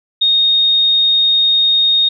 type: tone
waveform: sine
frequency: 3710 Hz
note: A#7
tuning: 9 cents flat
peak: -9 dBFS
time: 0.21-2.09 s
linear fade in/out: 10 ms
effects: none